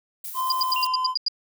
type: noise with tremolo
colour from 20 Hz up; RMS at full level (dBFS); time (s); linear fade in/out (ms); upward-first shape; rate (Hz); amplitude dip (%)
violet; -34; 0.24-0.87; 5; square; 8.7; 30
type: tone with pitch glide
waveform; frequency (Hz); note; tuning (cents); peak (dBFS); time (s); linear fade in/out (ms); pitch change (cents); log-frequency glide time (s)
triangle; 1034 to 1022.7; C6 to C6; -21 to -40; -21; 0.34-1.15; 50; -19; 0.53-0.79
type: tone bursts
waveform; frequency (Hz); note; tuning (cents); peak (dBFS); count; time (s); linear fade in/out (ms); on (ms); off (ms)
sine; 4859; D#8; -42; -19; 8; 0.5-1.283; 2; 20; 89
type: tone with exponential decay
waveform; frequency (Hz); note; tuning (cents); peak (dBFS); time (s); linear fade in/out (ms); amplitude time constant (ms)
sine; 2786; F7; -5; -24; 0.76-1.14; 2; 82
effects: none